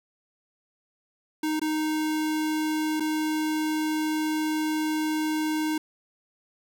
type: tone with dropouts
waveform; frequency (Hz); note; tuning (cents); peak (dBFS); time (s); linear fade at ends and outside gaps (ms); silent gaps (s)
square; 310.1; D#4; -6; -25; 1.43-5.78; 5; 1.596-1.615 / 2.999-3.004
effects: 9-bit